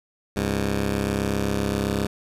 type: tone pair together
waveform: 10% pulse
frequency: 67.61 / 101.4 Hz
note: C#2 / G#2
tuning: -43 / -41 cents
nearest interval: perfect fifth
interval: 702 cents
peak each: -18 dBFS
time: 0.36-2.07 s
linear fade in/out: 5 ms
effects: resampled to 32000 Hz